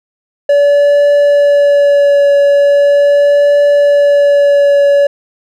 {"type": "tone with vibrato", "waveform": "triangle", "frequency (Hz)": 572, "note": "D5", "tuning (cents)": -46, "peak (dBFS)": -3, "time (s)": [0.49, 5.07], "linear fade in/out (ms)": 5, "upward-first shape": "triangle", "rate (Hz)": 0.4, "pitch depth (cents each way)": 15, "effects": []}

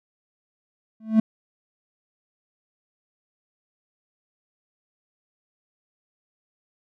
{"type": "tone with exponential growth", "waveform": "triangle", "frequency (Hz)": 220.1, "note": "A3", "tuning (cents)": 1, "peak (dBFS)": -8, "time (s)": [1, 1.2], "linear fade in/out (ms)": 5, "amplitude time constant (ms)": 43, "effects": []}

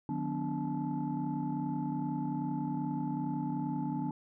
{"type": "tone cluster", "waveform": "sine", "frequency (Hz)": [151.7, 182.2, 247.8, 290.3, 867], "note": ["D#3", "F#3", "B3", "D4", "A5"], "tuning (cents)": [-44, -26, 6, -20, -26], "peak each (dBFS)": [-37, -39, -36, -36, -40], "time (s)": [0.09, 4.11], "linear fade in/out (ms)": 2, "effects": ["tanh soft clip ceiling -24 dBFS"]}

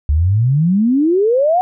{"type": "exponential sweep", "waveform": "sine", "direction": "up", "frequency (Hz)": [69.3, 753], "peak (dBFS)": -10, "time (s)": [0.09, 1.61], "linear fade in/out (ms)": 0, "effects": []}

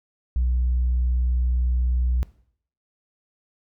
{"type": "tone", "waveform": "sine", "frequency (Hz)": 61.6, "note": "B1", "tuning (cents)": -4, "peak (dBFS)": -17, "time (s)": [0.36, 2.23], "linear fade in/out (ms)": 0, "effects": ["noise-tail reverb RT60 0.6 s tail -20 dB re dry", "tanh soft clip ceiling -16 dBFS"]}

